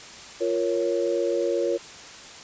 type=chord; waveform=sine; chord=Bb minor; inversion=second; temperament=equal; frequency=349.2 / 466.2 / 554.4 Hz; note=F4 / Bb4 / Db5; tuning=0 / 0 / 0 cents; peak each=-26 dBFS; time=0.4-1.78 s; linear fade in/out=20 ms; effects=white hiss -42 dBFS RMS until 2.43 s + resampled to 16000 Hz